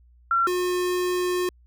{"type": "tone pair in turn", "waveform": ["sine", "square"], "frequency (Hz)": [1363, 360.2], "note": ["F6", "F#4"], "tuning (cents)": [-43, -46], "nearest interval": "octave + major seventh", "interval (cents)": 2303, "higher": "first", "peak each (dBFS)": [-18, -23], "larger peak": "first", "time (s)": [[0.31, 0.47], [0.47, 1.49]], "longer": "second", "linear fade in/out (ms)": 2, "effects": ["added 60 Hz sine -52 dBFS peak until 1.66 s"]}